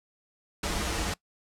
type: noise with comb filter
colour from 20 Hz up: pink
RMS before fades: -30 dBFS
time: 0.63-1.14 s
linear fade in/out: 5 ms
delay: 7.8 ms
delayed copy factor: -0.7
effects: noise-tail reverb RT60 0.1 s tail -21 dB re dry + low-pass 9000 Hz 12 dB/octave